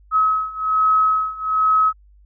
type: beating tone pair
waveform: sine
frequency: 1280 / 1281.2 Hz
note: D#6 / E6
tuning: +49 / -50 cents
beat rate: 1.2 Hz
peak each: -19 / -17 dBFS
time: 0.11-1.93 s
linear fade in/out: 50 ms
effects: added 50 Hz sine -47 dBFS peak until 2.25 s